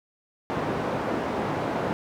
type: band-pass noise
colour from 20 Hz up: white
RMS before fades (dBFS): -28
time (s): 0.5-1.93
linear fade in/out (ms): 0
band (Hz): 110 to 770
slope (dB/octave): 12
effects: none